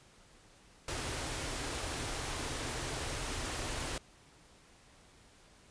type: band-stop noise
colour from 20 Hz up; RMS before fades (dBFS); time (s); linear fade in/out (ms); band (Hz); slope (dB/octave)
pink; -38; 0.88-3.98; 2; 160 to 230; 96
effects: pink hiss -61 dBFS RMS until 5.7 s + resampled to 22050 Hz